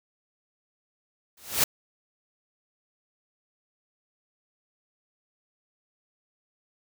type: noise with exponential growth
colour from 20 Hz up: white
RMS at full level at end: -18 dBFS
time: 1.37-1.64 s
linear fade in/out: 5 ms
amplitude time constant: 58 ms
effects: none